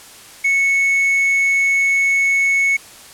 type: tone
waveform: triangle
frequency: 2207 Hz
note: C#7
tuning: 8 cents flat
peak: -11 dBFS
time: 0.44-2.77 s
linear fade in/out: 10 ms
effects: white hiss -40 dBFS RMS until 3.13 s + low-pass 11000 Hz 12 dB/octave